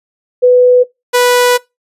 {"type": "tone pair in turn", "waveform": ["sine", "sawtooth"], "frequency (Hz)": [496.9, 491.8], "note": ["B4", "B4"], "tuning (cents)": [11, -7], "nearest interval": "unison", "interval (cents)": 18, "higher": "first", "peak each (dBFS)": -3, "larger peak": "neither", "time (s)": [[0.42, 0.84], [1.13, 1.58]], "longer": "second", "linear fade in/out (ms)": 20, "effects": ["noise-tail reverb RT60 0.2 s tail -21 dB re dry", "resampled to 32000 Hz"]}